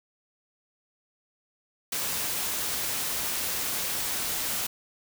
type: noise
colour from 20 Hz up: white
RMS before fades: -30 dBFS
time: 1.92-4.67 s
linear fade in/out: 5 ms
effects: none